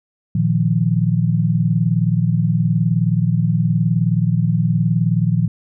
sine chord, Bb suspended fourth, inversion none, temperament equal, 116.54 / 155.56 / 174.61 Hz, Bb2 / Eb3 / F3, 0 / 0 / 0 cents, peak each -18 dBFS, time 0.35-5.48 s, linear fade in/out 5 ms, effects none

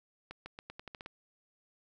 accelerating click train, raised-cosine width 0.3 ms, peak -28 dBFS, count 9, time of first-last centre 0.31-1.061 s, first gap 150 ms, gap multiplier 0.86, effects none

